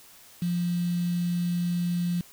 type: tone with quantisation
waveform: sine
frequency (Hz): 174.61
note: F3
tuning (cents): 0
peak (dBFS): -24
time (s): 0.42-2.21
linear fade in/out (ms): 2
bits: 7
effects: white hiss -52 dBFS RMS until 2.32 s